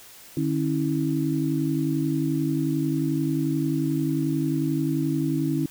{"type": "tone cluster", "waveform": "sine", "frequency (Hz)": [150.5, 271.2, 322.5], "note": ["D3", "C#4", "E4"], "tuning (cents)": [43, -38, -38], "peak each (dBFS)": -26, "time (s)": [0.37, 5.66], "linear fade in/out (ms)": 2, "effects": ["white hiss -47 dBFS RMS until 5.7 s"]}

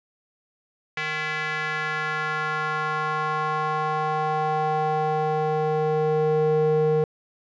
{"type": "tone with band-pass filter sweep", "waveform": "square", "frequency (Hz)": 154.5, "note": "D#3", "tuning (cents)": -12, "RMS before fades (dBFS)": -24, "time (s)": [0.97, 7.04], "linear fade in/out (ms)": 2, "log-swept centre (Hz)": [2100, 420], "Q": 2.5, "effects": ["resampled to 16000 Hz"]}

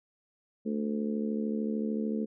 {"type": "harmonic tone", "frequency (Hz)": 73.42, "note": "D2", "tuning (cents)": 0, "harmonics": [3, 4, 5, 6, 7], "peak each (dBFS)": [-30, -38, -42, -37, -43], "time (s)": [0.65, 2.26], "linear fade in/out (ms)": 20, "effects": []}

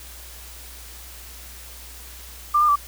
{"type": "tone with pitch steps", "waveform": "sine", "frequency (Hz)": [1189, 1206, 1161], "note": ["D6", "D6", "D6"], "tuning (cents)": [21, 46, -20], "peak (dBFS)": -14, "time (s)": [2.54, 2.759], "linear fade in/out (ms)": 10, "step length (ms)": 73, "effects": ["added 60 Hz sine -42 dBFS peak until 2.87 s", "white hiss -42 dBFS RMS until 2.87 s"]}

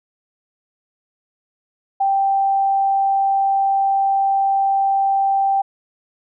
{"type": "tone", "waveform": "sine", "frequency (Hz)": 784, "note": "G5", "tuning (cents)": 0, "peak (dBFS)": -14, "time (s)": [2, 5.62], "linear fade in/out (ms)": 10, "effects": []}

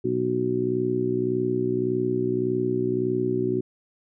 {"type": "harmonic tone", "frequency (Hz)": 61.74, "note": "B1", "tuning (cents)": 0, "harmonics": [2, 3, 4, 5, 6], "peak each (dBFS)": [-31, -34, -30, -29, -24], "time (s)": [0.04, 3.61], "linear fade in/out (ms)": 10, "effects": []}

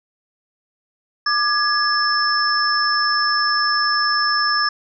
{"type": "tone cluster", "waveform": "sine", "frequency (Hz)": [1196, 1679, 5290], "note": ["D6", "G#6", "E8"], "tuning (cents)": [31, 18, 5], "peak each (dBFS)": -20, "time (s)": [1.26, 4.69], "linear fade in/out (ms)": 5, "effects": []}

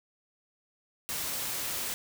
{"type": "noise", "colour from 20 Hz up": "white", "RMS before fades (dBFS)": -34, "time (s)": [1.09, 1.94], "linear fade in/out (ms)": 0, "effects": []}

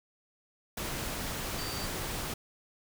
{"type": "tone in noise", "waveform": "sine", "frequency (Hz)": 4637, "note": "D8", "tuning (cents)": -23, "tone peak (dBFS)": -41, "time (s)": [1.58, 1.86], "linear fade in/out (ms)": 5, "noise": "pink", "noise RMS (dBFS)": -36, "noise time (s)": [0.77, 2.34], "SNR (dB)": -8, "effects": []}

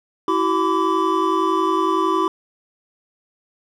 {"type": "tone cluster", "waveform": "triangle", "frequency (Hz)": [328.6, 379.5, 1006, 1158], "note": ["E4", "F#4", "B5", "D6"], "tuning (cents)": [-5, 44, 32, -25], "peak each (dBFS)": -20, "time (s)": [0.28, 2.28], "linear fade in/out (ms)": 2, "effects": []}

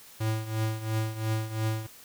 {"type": "tone with tremolo", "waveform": "square", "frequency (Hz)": 110, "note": "A2", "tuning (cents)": 0, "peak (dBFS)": -25, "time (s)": [0.2, 1.87], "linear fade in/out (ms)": 10, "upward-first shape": "triangle", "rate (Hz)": 2.9, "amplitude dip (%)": 80, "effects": ["white hiss -51 dBFS RMS until 2.04 s"]}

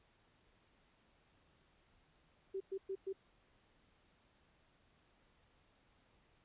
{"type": "tone bursts", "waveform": "sine", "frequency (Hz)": 386, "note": "G4", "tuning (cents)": -27, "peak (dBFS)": -38, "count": 4, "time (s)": [2.54, 3.13], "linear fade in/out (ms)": 10, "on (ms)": 65, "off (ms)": 110, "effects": ["pink hiss -72 dBFS RMS until 6.44 s", "resampled to 8000 Hz"]}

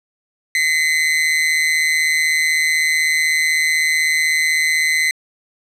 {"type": "tone with amplitude modulation", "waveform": "40% pulse", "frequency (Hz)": 2041, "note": "C7", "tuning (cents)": -44, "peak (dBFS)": -10, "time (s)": [0.55, 5.11], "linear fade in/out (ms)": 2, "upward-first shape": "sine", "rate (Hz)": 156, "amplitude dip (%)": 70, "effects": ["low-pass 10000 Hz 12 dB/octave"]}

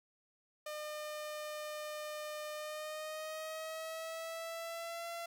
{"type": "tone with pitch glide", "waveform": "sawtooth", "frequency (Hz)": [605, 679.1], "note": ["D#5", "F5"], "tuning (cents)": [-49, -49], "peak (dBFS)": -37, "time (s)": [0.66, 5.26], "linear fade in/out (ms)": 5, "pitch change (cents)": 200, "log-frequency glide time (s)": [2.54, 5.09], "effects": ["12-bit"]}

